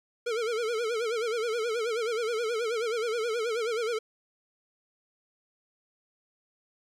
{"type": "tone with vibrato", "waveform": "square", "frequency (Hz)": 457, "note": "A#4", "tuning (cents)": -34, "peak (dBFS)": -28, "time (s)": [0.26, 3.99], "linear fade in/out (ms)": 10, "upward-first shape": "sine", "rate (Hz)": 9.4, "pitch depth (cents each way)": 110, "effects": ["low-pass 7000 Hz 12 dB/octave", "10-bit"]}